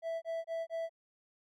triangle tone bursts, 659.3 Hz, E5, in tune, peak -32 dBFS, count 4, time 0.02-0.895 s, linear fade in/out 50 ms, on 200 ms, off 25 ms, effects none

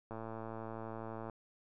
click train, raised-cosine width 1 ms, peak -30 dBFS, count 134, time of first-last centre 0.11-1.298 s, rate 112 Hz, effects none

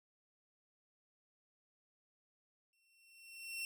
sawtooth tone with exponential growth, 2712 Hz, E7, 49 cents sharp, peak -35 dBFS, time 2.73-3.65 s, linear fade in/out 1 ms, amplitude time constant 200 ms, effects none

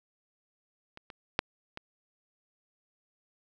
clicks, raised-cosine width 0.3 ms, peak -29 / -28 / -8 / -23 dBFS, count 4, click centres 0.974 / 1.102 / 1.391 / 1.774 s, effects none

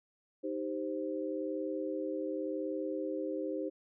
sine chord, C minor, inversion first, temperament equal, 311.1 / 392 / 523.3 Hz, Eb4 / G4 / C5, 0 / 0 / 0 cents, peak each -37 / -39 / -38 dBFS, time 0.43-3.7 s, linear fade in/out 20 ms, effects none

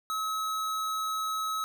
square tone, 1285 Hz, E6, 45 cents flat, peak -30 dBFS, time 0.1-1.64 s, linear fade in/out 0 ms, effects none

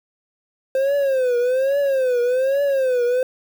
triangle tone with vibrato, 523.3 Hz, C5, in tune, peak -14 dBFS, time 0.75-3.23 s, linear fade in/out 2 ms, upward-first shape triangle, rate 1.2 Hz, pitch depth 160 cents each way, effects 7-bit

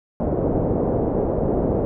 white low-pass noise, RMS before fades -21 dBFS, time 0.2-1.85 s, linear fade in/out 0 ms, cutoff 570 Hz, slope 24 dB/octave, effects none

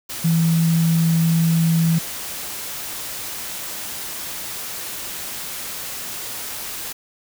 sine tone in noise, 164.81 Hz, E3, in tune, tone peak -14 dBFS, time 0.24-1.99 s, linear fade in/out 10 ms, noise white, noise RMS -30 dBFS, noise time 0.09-6.93 s, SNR +13 dB, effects none

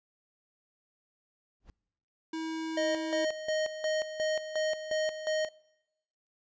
brown noise with exponential growth, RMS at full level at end -44 dBFS, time 1.6-1.7 s, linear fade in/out 2 ms, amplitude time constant 20 ms
square tone, 321.5 Hz, E4, 43 cents flat, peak -34 dBFS, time 2.33-3.25 s, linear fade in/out 5 ms
square tone with tremolo, 622.3 Hz, D#5, in tune, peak -28 dBFS, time 2.77-5.49 s, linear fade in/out 5 ms, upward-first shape square, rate 2.8 Hz, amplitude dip 70%
effects noise-tail reverb RT60 1.0 s tail -25 dB re dry + resampled to 16000 Hz

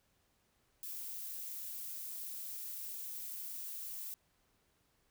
violet noise, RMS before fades -44 dBFS, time 0.83-4.14 s, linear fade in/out 0 ms, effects pink hiss -75 dBFS RMS until 5.1 s

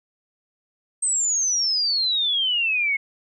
sine exponential sweep, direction down, 8372 to 2159 Hz, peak -19 dBFS, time 1.02-2.97 s, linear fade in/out 10 ms, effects none

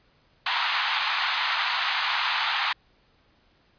pink band-pass noise, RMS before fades -26 dBFS, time 0.46-2.73 s, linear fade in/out 5 ms, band 840 to 4400 Hz, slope 48 dB/octave, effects pink hiss -63 dBFS RMS until 3.78 s + resampled to 11025 Hz

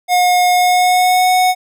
square tone with pitch glide, 720 to 736.4 Hz, F#5 to F#5, -47 to -8 cents, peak -10 dBFS, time 0.08-1.55 s, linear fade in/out 50 ms, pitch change +39 cents, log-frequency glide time 0.52-1.29 s, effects none

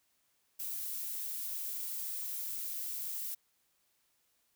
violet noise, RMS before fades -39 dBFS, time 0.59-3.35 s, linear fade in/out 10 ms, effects white hiss -75 dBFS RMS until 4.55 s

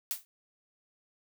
blue noise with exponential decay, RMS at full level -29 dBFS, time 0.11-0.25 s, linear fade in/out 0 ms, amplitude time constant 30 ms, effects none

